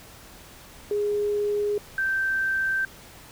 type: tone pair in turn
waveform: sine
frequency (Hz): 413.4 / 1560.8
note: G#4 / G6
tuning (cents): -8 / -8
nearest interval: octave + major seventh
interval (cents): 2300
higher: second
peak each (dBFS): -22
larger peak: neither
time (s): 0.91-1.78 / 1.98-2.85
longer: neither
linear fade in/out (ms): 2
effects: pink hiss -47 dBFS RMS until 3.31 s